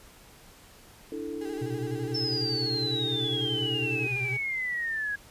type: chord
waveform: sine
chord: D suspended second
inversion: none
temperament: equal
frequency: 293.7 / 329.6 / 440 Hz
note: D4 / E4 / A4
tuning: 0 / 0 / 0 cents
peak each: -37 / -37 / -36 dBFS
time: 1.12-4.07 s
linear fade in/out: 2 ms
type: tone with vibrato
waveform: 35% pulse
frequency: 400 Hz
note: G4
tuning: 35 cents sharp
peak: -38 dBFS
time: 1.41-4.37 s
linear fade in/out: 5 ms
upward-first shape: square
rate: 12 Hz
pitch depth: 51 cents each way
type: tone with tremolo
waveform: sine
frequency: 124.1 Hz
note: B2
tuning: 9 cents sharp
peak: -29 dBFS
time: 1.61-4.38 s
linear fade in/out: 10 ms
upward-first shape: sine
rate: 10 Hz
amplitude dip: 80%
type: exponential sweep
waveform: sine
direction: down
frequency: 5340 to 1643 Hz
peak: -28 dBFS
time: 2.14-5.16 s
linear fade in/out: 10 ms
effects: pink hiss -53 dBFS RMS until 5.3 s + resampled to 32000 Hz